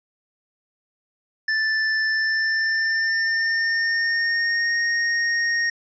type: tone with pitch glide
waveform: square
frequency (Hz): 1760 to 1859.3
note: A6 to A#6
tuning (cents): 0 to -5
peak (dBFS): -20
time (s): 1.48-5.7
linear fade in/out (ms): 5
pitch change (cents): +95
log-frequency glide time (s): 2.07-4.77
effects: resampled to 16000 Hz